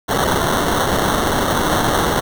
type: noise with sample-and-hold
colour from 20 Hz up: violet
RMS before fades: -17 dBFS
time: 0.08-2.21 s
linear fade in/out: 20 ms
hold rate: 2450 Hz
effects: none